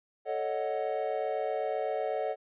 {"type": "chord", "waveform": "triangle", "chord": "D# half-diminished seventh", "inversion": "second", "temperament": "equal", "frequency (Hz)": [440, 554.4, 622.3, 740], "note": ["A4", "C#5", "D#5", "F#5"], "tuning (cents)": [0, 0, 0, 0], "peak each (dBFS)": -33, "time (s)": [0.25, 2.36], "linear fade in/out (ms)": 50, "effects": ["resampled to 8000 Hz"]}